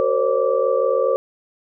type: tone cluster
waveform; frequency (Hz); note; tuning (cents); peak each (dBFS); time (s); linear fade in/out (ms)
sine; 377.9 / 461.8 / 529 / 574 / 1163; F#4 / A#4 / C5 / D5 / D6; +37 / -16 / +19 / -40 / -17; -27 / -21 / -18 / -25 / -27; 0-1.16; 0
effects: none